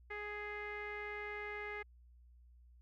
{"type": "tone with low-pass filter", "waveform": "sawtooth", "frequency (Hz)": 416.2, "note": "G#4", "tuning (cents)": 4, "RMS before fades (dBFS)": -44, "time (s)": [0.1, 1.83], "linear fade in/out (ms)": 10, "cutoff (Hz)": 2000, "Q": 7, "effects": ["added 60 Hz sine -59 dBFS peak until 2.81 s"]}